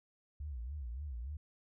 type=tone with vibrato; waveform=sine; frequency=65.9 Hz; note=C2; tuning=13 cents sharp; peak=-39 dBFS; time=0.4-1.37 s; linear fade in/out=5 ms; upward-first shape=sine; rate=3.5 Hz; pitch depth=240 cents each way; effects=none